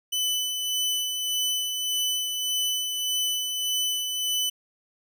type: tone with tremolo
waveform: sawtooth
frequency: 3001 Hz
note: F#7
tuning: 24 cents sharp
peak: -20 dBFS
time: 0.12-4.5 s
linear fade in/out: 10 ms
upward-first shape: sine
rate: 1.7 Hz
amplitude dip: 40%
effects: none